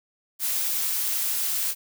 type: noise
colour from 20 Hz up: blue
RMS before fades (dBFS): -26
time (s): 0.39-1.75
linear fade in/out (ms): 50
effects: none